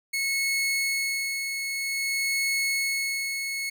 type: tone with tremolo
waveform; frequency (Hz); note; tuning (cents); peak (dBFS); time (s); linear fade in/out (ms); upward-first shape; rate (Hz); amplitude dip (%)
sawtooth; 2191; C#7; -21; -20; 0.13-3.7; 10; sine; 0.52; 45
effects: none